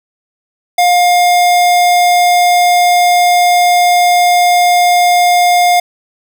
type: tone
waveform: square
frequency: 709 Hz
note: F5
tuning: 26 cents sharp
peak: -7 dBFS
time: 0.78-5.8 s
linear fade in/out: 5 ms
effects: none